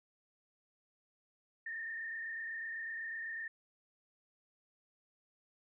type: tone with frequency modulation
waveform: sine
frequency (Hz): 1814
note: A#6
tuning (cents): -48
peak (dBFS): -39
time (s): 1.66-3.48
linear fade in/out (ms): 5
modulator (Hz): 28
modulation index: 1.8
effects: none